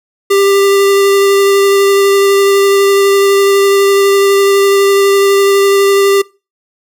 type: tone with vibrato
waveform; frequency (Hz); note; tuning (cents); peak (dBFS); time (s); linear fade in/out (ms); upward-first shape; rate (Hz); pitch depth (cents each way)
square; 396.3; G4; +19; -7; 0.3-6.22; 10; sine; 12; 9
effects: noise-tail reverb RT60 0.3 s tail -23 dB re dry